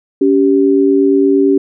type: tone pair together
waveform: sine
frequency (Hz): 281 / 389.6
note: C#4 / G4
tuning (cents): +24 / -11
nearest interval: tritone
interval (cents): 565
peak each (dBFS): -10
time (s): 0.21-1.58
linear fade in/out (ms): 5
effects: none